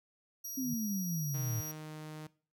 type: tone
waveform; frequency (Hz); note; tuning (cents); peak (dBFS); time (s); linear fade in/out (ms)
25% pulse; 5740; F8; +47; -34; 0.44-1.72; 10
type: tone with exponential growth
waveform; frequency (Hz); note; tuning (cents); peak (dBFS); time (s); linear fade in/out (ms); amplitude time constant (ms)
sine; 153.5; D#3; -23; -34; 0.54-0.74; 5; 43
type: exponential sweep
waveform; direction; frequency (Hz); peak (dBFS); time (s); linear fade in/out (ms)
sine; down; 270.9 to 110.2; -33; 0.57-1.61; 10
type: tone with pitch glide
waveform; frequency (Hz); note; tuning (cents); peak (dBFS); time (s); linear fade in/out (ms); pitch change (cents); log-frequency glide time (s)
sawtooth; 155.56 to 154.49; D#3 to D#3; 0 to -12; -39; 1.34-2.27; 5; -12; 1.45-1.92
effects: noise-tail reverb RT60 0.4 s tail -20 dB re dry